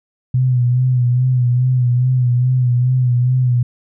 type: tone with vibrato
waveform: sine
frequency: 125.2 Hz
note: B2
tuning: 24 cents sharp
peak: -11 dBFS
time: 0.34-3.63 s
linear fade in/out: 5 ms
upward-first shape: sine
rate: 2.4 Hz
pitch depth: 48 cents each way
effects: none